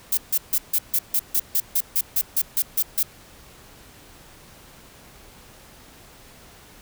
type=noise bursts; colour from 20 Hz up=violet; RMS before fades=-20 dBFS; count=15; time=0.12-3.03 s; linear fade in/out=5 ms; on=54 ms; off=150 ms; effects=pink hiss -48 dBFS RMS until 6.81 s